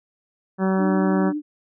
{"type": "harmonic tone", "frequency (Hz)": 190, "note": "F#3", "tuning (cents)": 46, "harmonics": [1, 2, 3, 4, 5, 6, 7, 8, 9], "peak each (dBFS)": [-19, -25, -29, -31, -33, -35, -36, -37, -38], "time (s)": [0.58, 1.33], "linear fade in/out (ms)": 50}
{"type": "tone with vibrato", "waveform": "sine", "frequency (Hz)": 297.6, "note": "D4", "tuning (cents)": 23, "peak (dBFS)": -23, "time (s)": [0.77, 1.42], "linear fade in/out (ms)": 50, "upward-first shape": "sine", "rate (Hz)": 12, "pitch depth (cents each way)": 26}
{"effects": []}